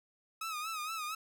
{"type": "tone with vibrato", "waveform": "sawtooth", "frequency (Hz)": 1269, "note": "D#6", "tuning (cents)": 34, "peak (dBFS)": -33, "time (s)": [0.41, 1.15], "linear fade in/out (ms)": 5, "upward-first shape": "sine", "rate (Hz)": 4.3, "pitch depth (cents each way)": 83, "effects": []}